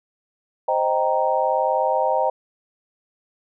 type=chord; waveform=sine; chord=C minor seventh; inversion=none; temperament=equal; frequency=523.3 / 622.3 / 784 / 932.3 Hz; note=C5 / Eb5 / G5 / Bb5; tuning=0 / 0 / 0 / 0 cents; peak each=-23 dBFS; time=0.68-2.3 s; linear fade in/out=5 ms; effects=none